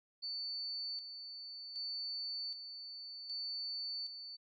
sine tone with tremolo, 4500 Hz, C#8, 25 cents sharp, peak -38 dBFS, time 0.22-4.37 s, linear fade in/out 20 ms, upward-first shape square, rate 0.65 Hz, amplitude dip 55%, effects MP3 48 kbps

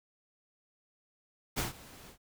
pink noise with ADSR envelope, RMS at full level -31 dBFS, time 1.56-2.18 s, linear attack 24 ms, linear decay 140 ms, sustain -21 dB, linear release 92 ms, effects none

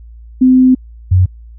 sine tone pair in turn, 256.8 / 91.71 Hz, C4 / F#2, -32 / -15 cents, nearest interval octave + tritone, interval 1783 cents, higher first, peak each -4 / -5 dBFS, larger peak first, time 0.41-0.75 / 1.11-1.26 s, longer first, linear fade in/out 10 ms, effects added 57 Hz sine -32 dBFS peak until 1.58 s

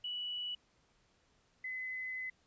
sine tone pair in turn, 2948 / 2028 Hz, F#7 / B6, -7 / +45 cents, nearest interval tritone, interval 648 cents, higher first, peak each -37 / -38 dBFS, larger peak first, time 0.04-0.55 / 1.64-2.3 s, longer second, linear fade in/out 5 ms, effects pink hiss -72 dBFS RMS until 2.46 s + resampled to 16000 Hz

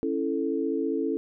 sine chord, A major, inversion first, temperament just, 275 / 330 / 440 Hz, C#4 / E4 / A4, -14 / +2 / 0 cents, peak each -29 dBFS, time 0.03-1.17 s, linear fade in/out 0 ms, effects none

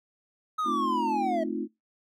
triangle linear sweep, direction down, 1280 to 629 Hz, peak -24 dBFS, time 0.58-1.44 s, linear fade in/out 10 ms
sine chord, F dominant seventh, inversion first, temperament equal, 220 / 261.6 / 311.1 / 349.2 Hz, A3 / C4 / Eb4 / F4, 0 / 0 / 0 / 0 cents, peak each -34 dBFS, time 0.64-1.68 s, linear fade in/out 50 ms
effects noise-tail reverb RT60 0.2 s tail -24 dB re dry

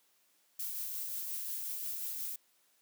violet noise with tremolo, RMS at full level -38 dBFS, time 0.59-2.36 s, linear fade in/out 5 ms, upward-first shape sine, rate 5.6 Hz, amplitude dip 25%, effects white hiss -71 dBFS RMS until 2.81 s + high-pass 200 Hz 12 dB/octave

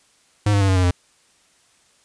square tone with pitch steps, 103.83 / 100.64 / 97.55 / 94.55 / 91.65 / 88.84 Hz, G#2 / G2 / G2 / F#2 / F#2 / F2, 0 / +46 / -8 / +38 / -16 / +30 cents, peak -15 dBFS, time 0.46-0.91 s, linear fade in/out 5 ms, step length 75 ms, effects white hiss -58 dBFS RMS until 2.04 s + resampled to 22050 Hz

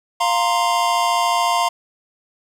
square chord, F suspended fourth, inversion none, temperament equal, 698.5 / 932.3 / 1046.5 Hz, F5 / Bb5 / C6, 0 / 0 / 0 cents, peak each -21 dBFS, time 0.2-1.69 s, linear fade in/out 10 ms, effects low-pass 10000 Hz 12 dB/octave + 8-bit

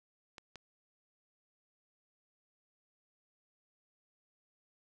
clicks, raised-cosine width 0.2 ms, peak -30 dBFS, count 2, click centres 0.382 / 0.557 s, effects none

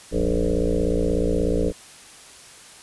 sine tone with frequency modulation, 239.7 Hz, A#3, 48 cents sharp, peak -18 dBFS, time 0.11-1.73 s, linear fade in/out 50 ms, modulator 56.6 Hz, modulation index 5.2, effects white hiss -45 dBFS RMS until 2.82 s + resampled to 24000 Hz

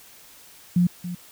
sine tone with echo, 176.8 Hz, F3, 22 cents sharp, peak -15 dBFS, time 0.76-0.87 s, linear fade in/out 5 ms, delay 280 ms, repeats 1, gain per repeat -13 dB, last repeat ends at 1.15 s, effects white hiss -49 dBFS RMS until 1.31 s

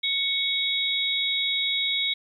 sine tone cluster, 2214 / 3376 / 3787 Hz, C#7 / G#7 / A#7, -3 / +28 / +27 cents, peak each -29 / -27 / -26 dBFS, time 0.03-2.14 s, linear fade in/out 10 ms, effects 10-bit

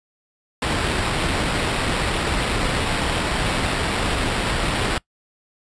pink noise with sample-and-hold, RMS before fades -22 dBFS, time 0.62-4.98 s, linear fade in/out 2 ms, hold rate 6300 Hz, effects noise-tail reverb RT60 0.1 s tail -23 dB re dry + resampled to 22050 Hz

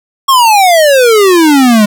square exponential sweep, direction down, 1108.7 to 203 Hz, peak -4 dBFS, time 0.28-1.86 s, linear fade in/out 10 ms, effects none

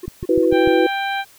triangle tone bursts, 360.1 Hz, F#4, 47 cents flat, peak -24 dBFS, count 3, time 0.03-0.454 s, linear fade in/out 5 ms, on 28 ms, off 170 ms
click train, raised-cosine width 5 ms, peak -15 dBFS, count 5, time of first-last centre 0.08-0.675 s, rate 6.72 Hz
sine chord, E suspended second, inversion none, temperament equal with one note detuned, 327.5 / 370 / 493.9 Hz, E4 / F#4 / B4, -11 / 0 / 0 cents, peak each -17 dBFS, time 0.29-0.87 s, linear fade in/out 5 ms
harmonic tone, 788 Hz, G5, 9 cents sharp, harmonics 1 / 2 / 3 / 4 / 5, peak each -22 / -25 / -29 / -33 / -34 dBFS, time 0.51-1.25 s, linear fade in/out 50 ms
effects white hiss -49 dBFS RMS until 1.38 s

